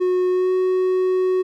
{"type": "tone with pitch glide", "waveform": "triangle", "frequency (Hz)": [364.9, 370.6], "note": ["F#4", "F#4"], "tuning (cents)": [-24, 3], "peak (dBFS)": -14, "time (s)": [0, 1.43], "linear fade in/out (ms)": 20, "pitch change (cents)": 27, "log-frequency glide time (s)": [0.3, 0.52], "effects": []}